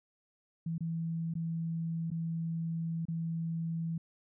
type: tone with dropouts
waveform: sine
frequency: 164.81 Hz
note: E3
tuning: in tune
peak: -32 dBFS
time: 0.66-3.98 s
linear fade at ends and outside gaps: 5 ms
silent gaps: 0.781-0.806 / 1.339-1.352 / 2.104-2.114 / 3.054-3.083 s
effects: none